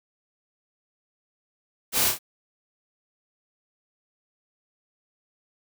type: noise with echo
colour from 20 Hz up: white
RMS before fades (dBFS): -23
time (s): 1.92-2.13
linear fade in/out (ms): 50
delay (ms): 30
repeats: 2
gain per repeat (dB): -5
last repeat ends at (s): 2.19
effects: none